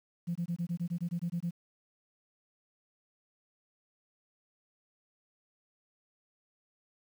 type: tone bursts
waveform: sine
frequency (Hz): 172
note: F3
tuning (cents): -26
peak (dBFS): -29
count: 12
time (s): 0.27-1.509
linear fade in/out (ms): 20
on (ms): 84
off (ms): 21
effects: tanh soft clip ceiling -26 dBFS + 10-bit